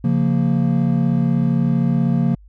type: chord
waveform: triangle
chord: Bb minor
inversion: first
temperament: equal with one note detuned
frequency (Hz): 138.59 / 174.61 / 231.2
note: Db3 / F3 / Bb3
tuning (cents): 0 / 0 / -14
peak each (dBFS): -17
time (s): 0.04-2.35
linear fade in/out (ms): 5
effects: added 50 Hz sine -42 dBFS peak until 2.48 s